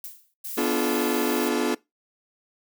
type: noise with exponential decay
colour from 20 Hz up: violet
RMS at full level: -34 dBFS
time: 0.04-0.34 s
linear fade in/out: 2 ms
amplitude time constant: 64 ms
type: noise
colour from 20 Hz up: violet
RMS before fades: -34 dBFS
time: 0.44-1.49 s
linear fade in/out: 10 ms
type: chord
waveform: 40% pulse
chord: B half-diminished seventh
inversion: none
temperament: equal with one note detuned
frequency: 246.9 / 293.7 / 349.2 / 429.7 Hz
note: B3 / D4 / F4 / A4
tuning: 0 / 0 / 0 / -41 cents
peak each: -27 dBFS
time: 0.57-1.75 s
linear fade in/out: 10 ms
effects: noise-tail reverb RT60 0.2 s tail -22 dB re dry